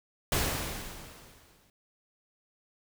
pink noise with exponential decay, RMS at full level -26 dBFS, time 0.32-1.7 s, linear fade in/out 2 ms, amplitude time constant 300 ms, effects none

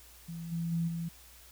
sine tone with level steps, 167.3 Hz, E3, 26 cents sharp, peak -38 / -31 / -28 / -33 dBFS, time 0.28-1.09 s, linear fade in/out 10 ms, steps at 0.51 / 0.71 / 0.87 s, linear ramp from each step 20 ms, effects added 60 Hz sine -58 dBFS peak until 1.51 s + white hiss -56 dBFS RMS until 1.51 s

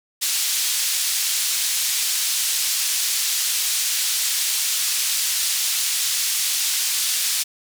pink band-pass noise, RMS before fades -22 dBFS, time 0.21-7.44 s, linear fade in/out 20 ms, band 4000 to 13000 Hz, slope 12 dB/octave, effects none

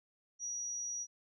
sine tone, 5790 Hz, F#8, 38 cents flat, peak -37 dBFS, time 0.39-1.07 s, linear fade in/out 50 ms, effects none

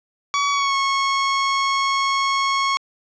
sawtooth tone with pitch glide, 1133 to 1096.3 Hz, C#6 to C#6, +37 to -20 cents, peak -14 dBFS, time 0.34-2.77 s, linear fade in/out 0 ms, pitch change -57 cents, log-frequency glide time 0.51-0.75 s, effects resampled to 16000 Hz + 9-bit

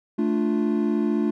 triangle chord, D minor, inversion second, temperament equal, 220 / 293.7 / 349.2 Hz, A3 / D4 / F4, 0 / 0 / 0 cents, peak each -21 / -23 / -24 dBFS, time 0.18-1.31 s, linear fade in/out 10 ms, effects none

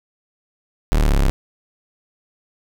40% pulse exponential sweep, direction down, 38.89 to 32.65 Hz, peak -12 dBFS, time 0.92-1.3 s, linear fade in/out 0 ms, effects none

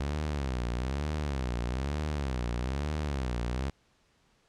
sawtooth tone with vibrato, 67.2 Hz, C2, 47 cents sharp, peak -26 dBFS, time 0-3.7 s, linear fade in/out 5 ms, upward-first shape sine, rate 1.1 Hz, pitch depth 220 cents each way, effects pink hiss -68 dBFS RMS until 4.48 s + low-pass 7000 Hz 12 dB/octave

